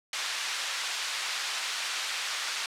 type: band-pass noise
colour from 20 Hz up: white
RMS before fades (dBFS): -33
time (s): 0.13-2.66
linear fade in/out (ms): 2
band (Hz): 1100 to 4700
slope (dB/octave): 12
effects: low-pass 11000 Hz 12 dB/octave